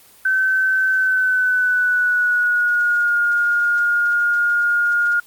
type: tone with pitch glide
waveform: sine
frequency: 1534 to 1423 Hz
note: G6 to F6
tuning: -38 to +32 cents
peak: -14 dBFS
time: 0.25-5.2 s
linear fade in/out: 5 ms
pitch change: -130 cents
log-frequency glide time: 0.9-3.16 s
effects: white hiss -48 dBFS RMS until 5.26 s + Opus 24 kbps